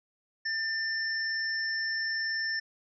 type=tone pair together; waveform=sine; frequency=1790 / 5369 Hz; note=A6 / E8; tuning=+29 / +31 cents; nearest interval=octave + perfect fifth; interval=1902 cents; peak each=-30 / -34 dBFS; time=0.45-2.6 s; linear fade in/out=10 ms; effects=none